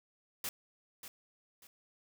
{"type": "noise with echo", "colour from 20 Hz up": "white", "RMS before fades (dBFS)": -38, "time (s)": [0.44, 0.49], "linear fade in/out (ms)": 2, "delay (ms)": 590, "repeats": 2, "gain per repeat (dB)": -10, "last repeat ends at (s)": 1.67, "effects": []}